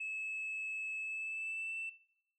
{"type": "tone with pitch glide", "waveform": "sine", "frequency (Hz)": [2598, 2665], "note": ["E7", "E7"], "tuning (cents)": [-26, 18], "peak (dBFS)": -36, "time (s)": [0, 1.9], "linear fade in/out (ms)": 10, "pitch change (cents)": 44, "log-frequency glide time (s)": [0.99, 1.76], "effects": ["noise-tail reverb RT60 0.8 s tail -21 dB re dry", "tanh soft clip ceiling -35 dBFS"]}